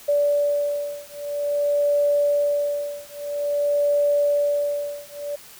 sine beating tone pair, 579 / 579.5 Hz, D5 / D5, -25 / -23 cents, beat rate 0.5 Hz, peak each -22 dBFS, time 0.08-5.36 s, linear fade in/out 10 ms, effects white hiss -45 dBFS RMS until 5.59 s

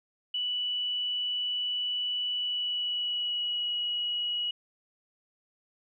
sine tone with pitch glide, 2960 to 2913 Hz, F#7 to F#7, 0 to -28 cents, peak -28 dBFS, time 0.34-4.51 s, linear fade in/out 5 ms, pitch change -28 cents, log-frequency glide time 2.33-3.73 s, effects none

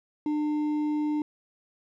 triangle tone with hard clipping, 300 Hz, D4, 37 cents sharp, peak -26 dBFS, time 0.26-1.22 s, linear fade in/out 2 ms, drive 8 dB, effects none

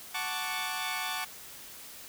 15% pulse chord, D major seventh, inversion first, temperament equal, 740 / 880 / 1108.7 / 1174.7 Hz, F#5 / A5 / C#6 / D6, 0 / 0 / 0 / 0 cents, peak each -31 / -31 / -32 / -32 dBFS, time 0.14-1.25 s, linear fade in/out 10 ms, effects white hiss -47 dBFS RMS until 2.08 s

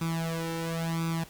sawtooth tone with flanger, 164.81 Hz, E3, in tune, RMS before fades -31 dBFS, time 0.01-1.24 s, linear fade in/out 5 ms, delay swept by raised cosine 0.82 to 2.22 ms, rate 0.96 Hz, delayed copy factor +0.85, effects pink hiss -51 dBFS RMS until 1.29 s

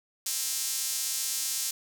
sawtooth tone with high-pass filter, 264.2 Hz, C4, 17 cents sharp, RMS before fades -31 dBFS, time 0.26-1.71 s, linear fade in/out 5 ms, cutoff 6400 Hz, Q 1.1, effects none

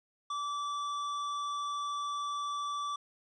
triangle tone with hard clipping, 1159 Hz, D6, 23 cents flat, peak -35 dBFS, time 0.3-2.96 s, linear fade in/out 5 ms, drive 14 dB, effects resampled to 24000 Hz

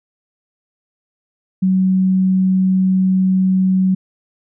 sine tone, 187.7 Hz, F#3, 25 cents sharp, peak -11 dBFS, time 1.62-3.95 s, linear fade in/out 10 ms, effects none

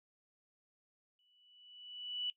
sine tone with exponential growth, 2960 Hz, F#7, in tune, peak -33 dBFS, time 1.19-2.3 s, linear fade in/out 1 ms, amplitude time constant 240 ms, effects noise-tail reverb RT60 0.1 s tail -18 dB re dry

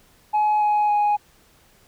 sine tone with pitch steps, 846 / 838.2 / 830.5 Hz, G#5 / G#5 / G#5, +32 / +16 / 0 cents, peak -14 dBFS, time 0.33-1.17 s, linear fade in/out 20 ms, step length 280 ms, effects tanh soft clip ceiling -15 dBFS + pink hiss -56 dBFS RMS until 1.87 s

